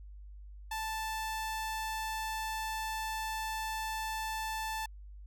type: tone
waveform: sawtooth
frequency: 880 Hz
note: A5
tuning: in tune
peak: -31 dBFS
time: 0.71-4.86 s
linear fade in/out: 5 ms
effects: added 50 Hz sine -46 dBFS peak until 5.26 s